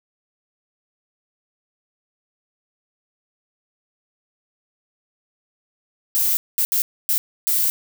violet noise bursts at uneven times, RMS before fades -19 dBFS, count 5, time 6.15-6.37 / 6.58-6.65 / 6.72-6.82 / 7.09-7.18 / 7.47-7.7 s, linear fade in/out 0 ms, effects none

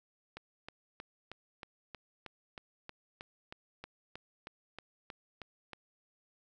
click train, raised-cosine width 0.3 ms, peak -28 dBFS, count 18, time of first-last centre 0.37-5.733 s, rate 3.17 Hz, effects none

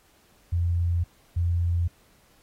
sine tone pair in turn, 86.1 / 86.1 Hz, F2 / F2, -24 / -24 cents, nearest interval unison, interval 0 cents, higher neither, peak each -21 dBFS, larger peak neither, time 0.52-1.04 / 1.36-1.88 s, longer neither, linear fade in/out 10 ms, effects pink hiss -61 dBFS RMS until 2.42 s + AAC 48 kbps

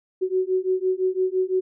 sine beating tone pair, 370 / 375.9 Hz, F#4 / F#4, 0 / +27 cents, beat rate 5.9 Hz, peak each -23 dBFS, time 0.21-1.61 s, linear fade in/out 20 ms, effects none

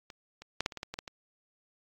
clicks, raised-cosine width 0.2 ms, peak -28 / -29 / -12 / -12 / -27 / -22 / -19 / -21 / -18 / -24 dBFS, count 10, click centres 0.102 / 0.42 / 0.606 / 0.661 / 0.722 / 0.773 / 0.831 / 0.94 / 0.989 / 1.078 s, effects AAC 48 kbps

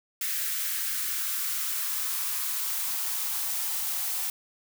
blue noise with high-pass filter sweep, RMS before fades -30 dBFS, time 0.21-4.3 s, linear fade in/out 2 ms, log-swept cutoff 1700 to 700 Hz, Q 2.3, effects none

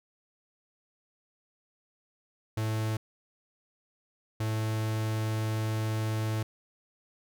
45% pulse tone bursts at uneven times, 109.4 Hz, A2, 9 cents flat, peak -28 dBFS, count 2, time 2.57-2.97 / 4.4-6.43 s, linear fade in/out 5 ms, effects none

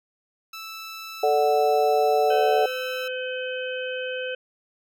15% pulse tone, 1318.5 Hz, E6, in tune, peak -29 dBFS, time 0.53-3.08 s, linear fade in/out 5 ms
sine chord, D major, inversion second, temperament equal, 440 / 587.3 / 740 Hz, A4 / D5 / F#5, 0 / 0 / 0 cents, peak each -21 / -24 / -21 dBFS, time 1.23-2.66 s, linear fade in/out 5 ms
harmonic tone, 510 Hz, C5, 44 cents flat, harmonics 1 / 3 / 5 / 6, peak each -29 / -34 / -36 / -37 dBFS, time 2.3-4.35 s, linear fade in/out 5 ms
effects none

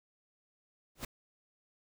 pink noise with exponential growth, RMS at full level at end -34 dBFS, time 0.95-1.05 s, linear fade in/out 5 ms, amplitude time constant 21 ms, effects none

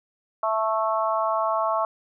harmonic tone, 220 Hz, A3, in tune, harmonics 3 / 4 / 5 / 6, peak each -25 / -28 / -25 / -31 dBFS, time 0.43-1.85 s, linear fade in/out 2 ms, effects none

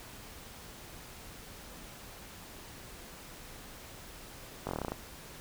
slowing click train, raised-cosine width 1 ms, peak -20 dBFS, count 10, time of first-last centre 4.67-4.92 s, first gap 20 ms, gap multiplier 1.08, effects pink hiss -49 dBFS RMS until 5.4 s

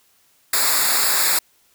white noise with comb filter, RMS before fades -18 dBFS, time 0.53-1.39 s, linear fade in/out 5 ms, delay 0.33 ms, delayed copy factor -0.85, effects white hiss -59 dBFS RMS until 1.74 s

